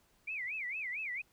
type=tone with vibrato; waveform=sine; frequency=2257 Hz; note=C#7; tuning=31 cents sharp; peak=-36 dBFS; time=0.27-1.22 s; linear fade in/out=10 ms; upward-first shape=sine; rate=4.4 Hz; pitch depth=260 cents each way; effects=pink hiss -70 dBFS RMS until 1.32 s